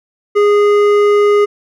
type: tone with hard clipping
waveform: sine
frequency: 412.5 Hz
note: G#4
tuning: 12 cents flat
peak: -9 dBFS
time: 0.35-1.46 s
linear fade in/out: 20 ms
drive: 10 dB
effects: none